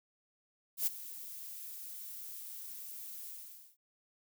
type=noise with ADSR envelope; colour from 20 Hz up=violet; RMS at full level=-30 dBFS; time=0.77-3.77 s; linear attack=97 ms; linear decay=18 ms; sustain=-16 dB; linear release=490 ms; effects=none